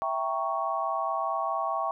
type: chord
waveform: sine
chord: E diminished seventh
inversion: none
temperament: equal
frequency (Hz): 659.3 / 784 / 932.3 / 1108.7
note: E5 / G5 / Bb5 / Db6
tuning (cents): 0 / 0 / 0 / 0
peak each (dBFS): -32 / -32 / -36 / -30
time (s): 0.02-1.91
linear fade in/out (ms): 0
effects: none